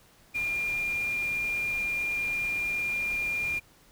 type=tone in noise; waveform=sine; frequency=2403 Hz; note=D7; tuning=39 cents sharp; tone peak=-27 dBFS; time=0.34-3.6 s; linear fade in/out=20 ms; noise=pink; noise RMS=-44 dBFS; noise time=0.34-3.6 s; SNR=+14 dB; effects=pink hiss -59 dBFS RMS until 3.91 s